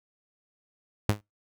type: tone with exponential decay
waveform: sawtooth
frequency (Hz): 103.83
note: G#2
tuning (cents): 0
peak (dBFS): -14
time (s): 1.09-1.21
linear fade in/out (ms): 0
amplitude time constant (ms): 24
effects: noise-tail reverb RT60 0.2 s tail -26 dB re dry